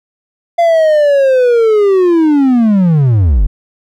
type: linear sweep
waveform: triangle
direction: down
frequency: 690 to 38.12 Hz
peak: -4 dBFS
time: 0.58-3.47 s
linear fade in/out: 10 ms
effects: none